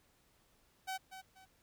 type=tone with echo; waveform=sawtooth; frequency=760 Hz; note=F#5; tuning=46 cents sharp; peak=-34 dBFS; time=0.87-0.98 s; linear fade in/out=20 ms; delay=240 ms; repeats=2; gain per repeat=-10 dB; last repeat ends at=1.46 s; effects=pink hiss -71 dBFS RMS until 1.62 s